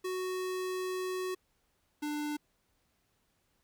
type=tone pair in turn; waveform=square; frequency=370 / 297.2 Hz; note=F#4 / D4; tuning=0 / +21 cents; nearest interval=major third; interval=379 cents; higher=first; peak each=-34 / -34 dBFS; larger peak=neither; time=0.04-1.35 / 2.02-2.37 s; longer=first; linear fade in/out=10 ms; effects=pink hiss -75 dBFS RMS until 3.63 s